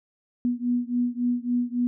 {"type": "beating tone pair", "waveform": "sine", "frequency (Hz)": [242.2, 245.8], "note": ["B3", "B3"], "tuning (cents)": [-34, -8], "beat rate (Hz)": 3.6, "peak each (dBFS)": [-25, -26], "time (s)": [0.45, 1.87], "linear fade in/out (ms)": 0, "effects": []}